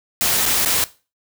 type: noise with dropouts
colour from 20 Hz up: white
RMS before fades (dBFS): -18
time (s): 0.21-0.84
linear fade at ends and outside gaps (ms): 0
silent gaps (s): 0.455-0.461 / 0.649-0.659
effects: noise-tail reverb RT60 0.3 s tail -17 dB re dry